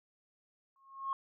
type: tone with exponential growth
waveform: sine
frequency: 1084 Hz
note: C#6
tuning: 39 cents flat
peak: -29 dBFS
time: 0.76-1.13 s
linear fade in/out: 1 ms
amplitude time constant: 80 ms
effects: tanh soft clip ceiling -25 dBFS